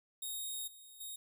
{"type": "tone with level steps", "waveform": "5% pulse", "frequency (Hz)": 3729, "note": "A#7", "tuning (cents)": 0, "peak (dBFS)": [-31, -46, -35], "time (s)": [0.22, 1.16], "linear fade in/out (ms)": 5, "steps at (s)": [0.67, 1], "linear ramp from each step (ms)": 10, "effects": []}